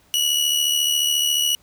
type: tone with amplitude modulation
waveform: sawtooth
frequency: 2925 Hz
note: F#7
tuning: 21 cents flat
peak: -12 dBFS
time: 0.14-1.55 s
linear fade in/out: 0 ms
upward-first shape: sine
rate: 74.2 Hz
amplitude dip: 55%
effects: pink hiss -57 dBFS RMS until 1.62 s